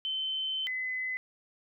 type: tone pair in turn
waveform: sine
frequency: 3073 / 2024 Hz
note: G7 / B6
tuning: -35 / +42 cents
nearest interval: perfect fifth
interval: 723 cents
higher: first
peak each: -30 / -31 dBFS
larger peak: first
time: 0.05-0.67 / 0.67-1.17 s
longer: first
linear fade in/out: 0 ms
effects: none